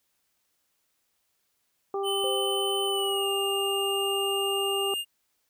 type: harmonic tone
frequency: 394.9 Hz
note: G4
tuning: 13 cents sharp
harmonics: 1 / 2 / 3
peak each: -28 / -34 / -37 dBFS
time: 1.94-4.94 s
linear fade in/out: 2 ms
type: tone with pitch glide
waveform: square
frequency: 3039 to 2819 Hz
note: F#7 to F7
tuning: +46 to +16 cents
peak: -29 dBFS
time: 2.03-5.05 s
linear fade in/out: 50 ms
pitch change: -130 cents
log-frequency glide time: 2.85-3.28 s
type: tone with exponential decay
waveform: sine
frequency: 517 Hz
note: C5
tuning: 21 cents flat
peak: -29 dBFS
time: 2.24-3.99 s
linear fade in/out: 0 ms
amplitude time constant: 380 ms
effects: white hiss -74 dBFS RMS until 5.49 s